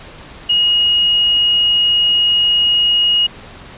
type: tone with quantisation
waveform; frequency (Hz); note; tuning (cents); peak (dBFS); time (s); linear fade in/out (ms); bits
sine; 2880; F#7; -47; -10; 0.49-3.27; 10; 6
effects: pink hiss -36 dBFS RMS until 3.77 s + resampled to 8000 Hz